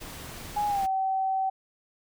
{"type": "noise", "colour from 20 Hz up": "pink", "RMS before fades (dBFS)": -41, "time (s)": [0, 0.87], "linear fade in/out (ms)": 20}
{"type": "tone with pitch glide", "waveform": "sine", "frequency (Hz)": [830.6, 766.1], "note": ["G#5", "G5"], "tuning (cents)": [0, -40], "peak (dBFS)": -24, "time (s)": [0.56, 1.5], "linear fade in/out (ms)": 10, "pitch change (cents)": -140, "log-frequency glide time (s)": [0.67, 0.86]}
{"effects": []}